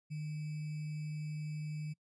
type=tone with sample-and-hold; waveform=sine; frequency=152 Hz; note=D#3; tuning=40 cents flat; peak=-37 dBFS; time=0.1-1.94 s; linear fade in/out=20 ms; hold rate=2450 Hz; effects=noise-tail reverb RT60 0.1 s tail -25 dB re dry + resampled to 22050 Hz

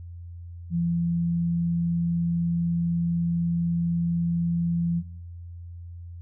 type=tone; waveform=sine; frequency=170 Hz; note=F3; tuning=46 cents flat; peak=-22 dBFS; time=0.7-5.03 s; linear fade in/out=50 ms; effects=noise-tail reverb RT60 0.8 s tail -21 dB re dry + added 86 Hz sine -37 dBFS peak until 6.21 s

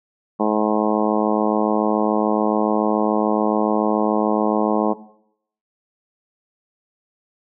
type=harmonic tone; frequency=107 Hz; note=A2; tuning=48 cents flat; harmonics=2 / 3 / 4 / 5 / 6 / 7 / 8 / 9 / 10; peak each=-21 / -23 / -24 / -25 / -26 / -26 / -27 / -28 / -28 dBFS; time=0.39-4.94 s; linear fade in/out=20 ms; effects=noise-tail reverb RT60 0.7 s tail -17 dB re dry

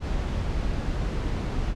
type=noise; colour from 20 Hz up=brown; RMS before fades=-27 dBFS; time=0-1.75 s; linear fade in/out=50 ms; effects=low-pass 6000 Hz 12 dB/octave

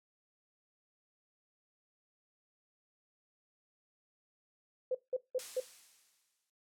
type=tone bursts; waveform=sine; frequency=509 Hz; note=C5; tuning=48 cents flat; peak=-30 dBFS; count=4; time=4.91-5.602 s; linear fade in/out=5 ms; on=38 ms; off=180 ms
type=noise with exponential decay; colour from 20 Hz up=blue; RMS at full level=-40 dBFS; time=5.39-6.5 s; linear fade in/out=2 ms; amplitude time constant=240 ms
effects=noise-tail reverb RT60 0.2 s tail -18 dB re dry + low-pass 9000 Hz 12 dB/octave

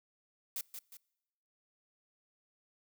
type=noise with echo; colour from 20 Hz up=blue; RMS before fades=-38 dBFS; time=0.56-0.61 s; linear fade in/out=2 ms; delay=180 ms; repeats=2; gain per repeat=-7 dB; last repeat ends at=0.97 s; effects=noise-tail reverb RT60 1.0 s tail -25 dB re dry

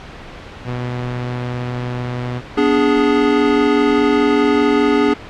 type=tone; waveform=sawtooth; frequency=123.3 Hz; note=B2; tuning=2 cents flat; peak=-17 dBFS; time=0.64-2.42 s; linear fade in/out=50 ms
type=chord; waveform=square; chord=G# diminished; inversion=first; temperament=equal with one note detuned; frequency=246.9 / 291.8 / 415.3 Hz; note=B3 / D4 / G#4; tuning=0 / -11 / 0 cents; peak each=-19 / -16 / -16 dBFS; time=2.57-5.14 s; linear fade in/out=10 ms
effects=pink hiss -34 dBFS RMS until 5.29 s + low-pass 3000 Hz 12 dB/octave

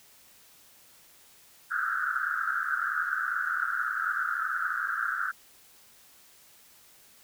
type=band-pass noise; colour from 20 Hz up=pink; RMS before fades=-30 dBFS; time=1.7-5.32 s; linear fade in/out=20 ms; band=1300 to 1600 Hz; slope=96 dB/octave; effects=white hiss -57 dBFS RMS until 7.23 s

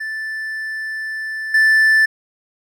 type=tone with level steps; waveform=triangle; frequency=1760 Hz; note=A6; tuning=in tune; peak=-21 / -8 dBFS; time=0-2.06 s; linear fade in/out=10 ms; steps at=1.54 s; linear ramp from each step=5 ms; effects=none

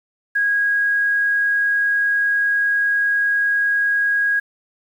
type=tone; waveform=sine; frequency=1645 Hz; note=G#6; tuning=17 cents flat; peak=-15 dBFS; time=0.35-4.4 s; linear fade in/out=10 ms; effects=8-bit

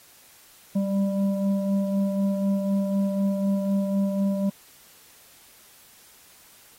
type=tone with frequency modulation; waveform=sine; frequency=196 Hz; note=G3; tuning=in tune; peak=-21 dBFS; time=0.75-4.5 s; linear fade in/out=10 ms; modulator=396 Hz; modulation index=0.67; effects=white hiss -53 dBFS RMS until 6.78 s + AAC 48 kbps

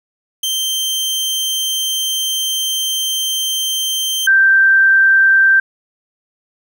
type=tone pair in turn; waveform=sawtooth / sine; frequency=3135 / 1567.5 Hz; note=G7 / G6; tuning=-1 / -1 cents; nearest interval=octave; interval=1200 cents; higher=first; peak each=-13 / -7 dBFS; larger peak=second; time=0.43-4.27 / 4.27-5.6 s; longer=first; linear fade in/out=5 ms; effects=8-bit

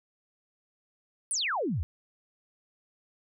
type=exponential sweep; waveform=sine; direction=down; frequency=10190 to 66.5 Hz; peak=-27 dBFS; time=1.31-1.83 s; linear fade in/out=0 ms; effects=none

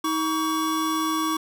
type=tone pair together; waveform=square; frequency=317.2 / 1130.4 Hz; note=D#4 / C#6; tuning=+33 / +34 cents; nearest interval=octave + minor seventh; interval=2201 cents; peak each=-26 dBFS; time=0.04-1.37 s; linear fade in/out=5 ms; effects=none

